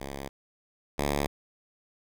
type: tone pair in turn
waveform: 5% pulse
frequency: 69.1 / 71.71 Hz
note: C#2 / D2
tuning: -5 / -41 cents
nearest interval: minor second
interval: 64 cents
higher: second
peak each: -25 / -15 dBFS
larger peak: second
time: 0-0.29 / 0.98-1.27 s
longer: neither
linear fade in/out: 10 ms
effects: none